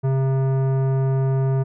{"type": "tone with tanh clipping", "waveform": "sine", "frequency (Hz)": 133.7, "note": "C3", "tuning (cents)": 38, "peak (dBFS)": -19, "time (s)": [0.03, 1.64], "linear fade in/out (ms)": 20, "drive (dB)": 15, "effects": []}